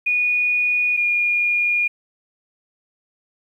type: tone pair in turn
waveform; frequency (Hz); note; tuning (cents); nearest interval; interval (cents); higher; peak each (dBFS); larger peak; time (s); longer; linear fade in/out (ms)
sine; 2459 / 2428; D#7 / D#7; -21 / -43; unison; 22; first; -16; neither; 0.06-0.97 / 0.97-1.88; neither; 10
effects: 9-bit

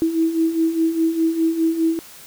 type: beating tone pair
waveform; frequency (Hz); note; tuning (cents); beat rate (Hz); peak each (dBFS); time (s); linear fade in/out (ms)
sine; 322.4 / 327.3; E4 / E4; -38 / -12; 4.9; -23 / -17; 0.02-1.99; 0
effects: white hiss -42 dBFS RMS until 2.26 s

